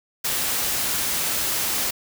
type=noise; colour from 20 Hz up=white; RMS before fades=-24 dBFS; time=0.24-1.91 s; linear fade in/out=10 ms; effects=none